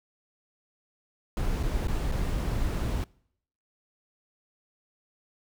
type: noise with dropouts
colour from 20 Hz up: brown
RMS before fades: -28 dBFS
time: 1.37-3.04 s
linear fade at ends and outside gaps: 1 ms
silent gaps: 1.629-1.633 / 1.872-1.882 / 2.116-2.121 s
effects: noise-tail reverb RT60 0.7 s tail -25 dB re dry